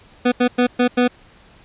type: tone bursts at uneven times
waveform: 25% pulse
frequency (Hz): 246.6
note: B3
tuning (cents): -2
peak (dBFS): -9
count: 5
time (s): 0.25-0.32 / 0.4-0.48 / 0.58-0.67 / 0.79-0.88 / 0.97-1.08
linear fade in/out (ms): 10
effects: pink hiss -49 dBFS RMS until 1.64 s + resampled to 8000 Hz